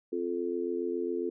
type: chord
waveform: sine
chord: F major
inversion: second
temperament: just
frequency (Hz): 261.9 / 349.2 / 436.5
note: C4 / F4 / A4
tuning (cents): +2 / 0 / -14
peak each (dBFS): -37 / -32 / -34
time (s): 0.12-1.3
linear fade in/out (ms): 10
effects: none